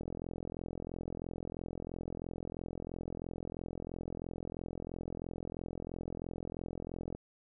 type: click train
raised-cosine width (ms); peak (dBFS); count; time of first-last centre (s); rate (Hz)
2; -27; 308; 0.01-7.15; 43
effects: none